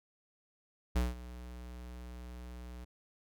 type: tone with ADSR envelope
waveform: square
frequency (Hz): 61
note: B1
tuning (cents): -21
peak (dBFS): -27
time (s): 0.95-2.85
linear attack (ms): 13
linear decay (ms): 180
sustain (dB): -18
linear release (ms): 12
effects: none